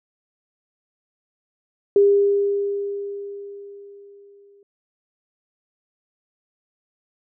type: tone with exponential decay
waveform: sine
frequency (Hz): 402.3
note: G4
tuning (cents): +45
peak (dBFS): -10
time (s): 1.96-4.63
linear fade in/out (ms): 2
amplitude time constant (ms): 580
effects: none

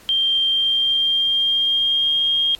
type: tone with pitch glide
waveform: sine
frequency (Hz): 3171 to 3230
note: G7 to G#7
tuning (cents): +19 to -49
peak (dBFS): -15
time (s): 0.09-2.55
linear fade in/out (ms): 0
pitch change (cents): +32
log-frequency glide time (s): 0.51-2.23
effects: pink hiss -47 dBFS RMS until 2.59 s + MP3 64 kbps

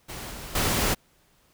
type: noise with level steps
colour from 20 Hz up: pink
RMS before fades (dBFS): -37 / -39 / -24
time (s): 0.08-0.95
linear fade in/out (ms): 20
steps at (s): 0.31 / 0.55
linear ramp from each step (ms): 5
effects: pink hiss -63 dBFS RMS until 1.53 s

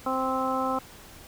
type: harmonic tone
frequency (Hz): 261.6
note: C4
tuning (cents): 0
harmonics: 1 / 2 / 3 / 4 / 5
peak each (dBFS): -31 / -31 / -31 / -31 / -31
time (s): 0.06-0.79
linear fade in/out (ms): 5
effects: pink hiss -48 dBFS RMS until 1.27 s

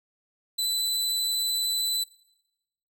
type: tone with vibrato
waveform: sawtooth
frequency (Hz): 3999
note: B7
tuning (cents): +21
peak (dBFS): -22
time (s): 0.58-2.04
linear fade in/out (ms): 10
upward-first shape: sine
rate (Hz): 13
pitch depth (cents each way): 8
effects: noise-tail reverb RT60 1.0 s tail -24 dB re dry

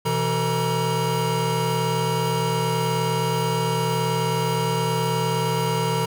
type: tone cluster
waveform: square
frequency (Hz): 126.9 / 166 / 449.1 / 952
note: B2 / E3 / A4 / A#5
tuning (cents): +47 / +12 / +35 / +36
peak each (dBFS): -27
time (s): 0.05-6.06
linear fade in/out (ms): 10
effects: none

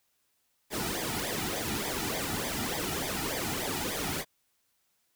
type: noise with flanger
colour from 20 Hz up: pink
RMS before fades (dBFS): -33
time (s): 0.7-4.25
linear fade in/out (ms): 50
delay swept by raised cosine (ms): 0.71 to 1.91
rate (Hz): 3.4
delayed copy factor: -0.8
effects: white hiss -74 dBFS RMS until 5.15 s

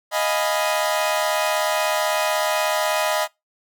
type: chord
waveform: sawtooth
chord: F half-diminished seventh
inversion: third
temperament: equal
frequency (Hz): 622.3 / 698.5 / 830.6 / 987.8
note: Eb5 / F5 / Ab5 / Cb6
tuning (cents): 0 / 0 / 0 / 0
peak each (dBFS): -18 / -24 / -23 / -23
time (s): 0.11-3.28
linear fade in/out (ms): 50
effects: noise-tail reverb RT60 0.2 s tail -23 dB re dry

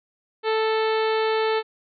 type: harmonic tone with a mistuned harmonic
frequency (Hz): 440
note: A4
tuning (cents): 0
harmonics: 1 / 2 / 3 / 4 / 5 / 6 / 7 / 8 / 9 / 10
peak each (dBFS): -21 / -27 / -31 / -33 / -35 / -37 / -38 / -39 / -40 / -41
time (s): 0.43-1.63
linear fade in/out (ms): 50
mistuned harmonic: 8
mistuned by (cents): +23
effects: none

